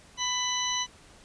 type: harmonic tone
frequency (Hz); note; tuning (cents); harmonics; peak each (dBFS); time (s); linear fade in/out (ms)
996; B5; +14; 1 / 2 / 3 / 4 / 6; -33 / -36 / -32 / -34 / -32; 0.17-0.87; 50
effects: pink hiss -54 dBFS RMS until 1.24 s + resampled to 22050 Hz